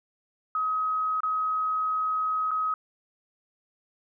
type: tone with dropouts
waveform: sine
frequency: 1268 Hz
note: D#6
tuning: 32 cents sharp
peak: -24 dBFS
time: 0.55-2.74 s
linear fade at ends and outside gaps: 2 ms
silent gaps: 1.205-1.233 / 2.509-2.514 s
effects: none